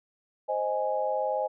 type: chord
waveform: sine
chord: Ab major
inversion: first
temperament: equal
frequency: 523.3 / 622.3 / 830.6 Hz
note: C5 / Eb5 / Ab5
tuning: 0 / 0 / 0 cents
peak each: -30 dBFS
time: 0.48-1.48 s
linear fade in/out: 20 ms
effects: none